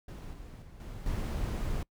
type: noise with level steps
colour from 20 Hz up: brown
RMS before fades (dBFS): -42 / -46 / -50 / -42 / -33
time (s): 0.08-1.83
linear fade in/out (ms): 5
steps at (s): 0.33 / 0.62 / 0.8 / 1.06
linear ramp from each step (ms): 2
effects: noise-tail reverb RT60 0.1 s tail -25 dB re dry